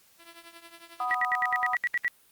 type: tone with tremolo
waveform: 5% pulse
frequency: 336.4 Hz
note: E4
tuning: 35 cents sharp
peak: -33 dBFS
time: 0.18-1.19 s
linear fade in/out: 50 ms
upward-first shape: triangle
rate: 11 Hz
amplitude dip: 85%
type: chord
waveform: sine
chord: B major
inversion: second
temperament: equal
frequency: 740 / 987.8 / 1244.5 Hz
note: F#5 / B5 / D#6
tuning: 0 / 0 / 0 cents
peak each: -31 / -36 / -30 dBFS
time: 1-1.75 s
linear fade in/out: 2 ms
type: tone bursts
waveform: sine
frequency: 1935 Hz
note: B6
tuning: 36 cents flat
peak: -23 dBFS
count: 10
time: 1.11-2.08 s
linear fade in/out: 0 ms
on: 34 ms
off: 70 ms
effects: white hiss -61 dBFS RMS until 2.31 s + Opus 48 kbps